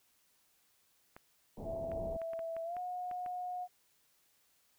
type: clicks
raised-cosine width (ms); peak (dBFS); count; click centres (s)
0.5; -35; 9; 1.165 / 1.917 / 2.217 / 2.334 / 2.392 / 2.566 / 2.767 / 3.113 / 3.262
type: low-pass noise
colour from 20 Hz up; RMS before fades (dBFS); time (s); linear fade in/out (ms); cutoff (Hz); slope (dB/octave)
pink; -44; 1.57-2.17; 5; 830; 48
type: tone with pitch glide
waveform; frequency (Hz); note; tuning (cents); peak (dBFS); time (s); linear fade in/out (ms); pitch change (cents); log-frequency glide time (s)
sine; 659.3 to 723.1; E5 to F#5; 0 to -40; -37; 1.64-3.68; 50; +160; 2.64-2.78
effects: white hiss -72 dBFS RMS until 4.78 s